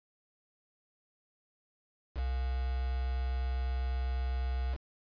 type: tone with quantisation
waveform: sine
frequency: 64 Hz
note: C2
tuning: 38 cents flat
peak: -30 dBFS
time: 2.14-4.78 s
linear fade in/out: 50 ms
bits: 7
effects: resampled to 11025 Hz